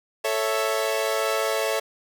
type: chord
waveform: sawtooth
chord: A major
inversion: none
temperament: equal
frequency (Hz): 440 / 554.4 / 659.3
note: A4 / C#5 / E5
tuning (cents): 0 / 0 / 0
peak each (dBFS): -23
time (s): 0.24-1.8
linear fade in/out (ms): 10
effects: none